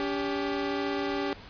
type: tone pair together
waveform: sawtooth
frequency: 284.3 / 395 Hz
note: C#4 / G4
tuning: +44 / +13 cents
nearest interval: tritone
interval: 569 cents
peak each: -27 dBFS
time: 0-1.33 s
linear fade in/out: 0 ms
effects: pink hiss -47 dBFS RMS until 1.49 s + resampled to 11025 Hz